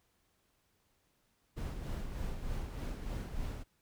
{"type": "noise with tremolo", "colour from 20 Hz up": "brown", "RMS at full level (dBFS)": -37, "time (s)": [1.56, 3.64], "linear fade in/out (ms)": 20, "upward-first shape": "sine", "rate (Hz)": 3.3, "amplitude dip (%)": 45, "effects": ["pink hiss -75 dBFS RMS until 3.81 s"]}